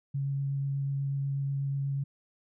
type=tone with vibrato; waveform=sine; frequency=138.59 Hz; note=C#3; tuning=in tune; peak=-28 dBFS; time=0.14-2.04 s; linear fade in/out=10 ms; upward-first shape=triangle; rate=8.2 Hz; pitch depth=11 cents each way; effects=none